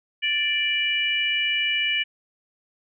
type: harmonic tone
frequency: 587.3 Hz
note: D5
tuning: in tune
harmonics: 3 / 4 / 5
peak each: -29 / -24 / -24 dBFS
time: 0.22-2.04 s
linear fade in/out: 20 ms
effects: none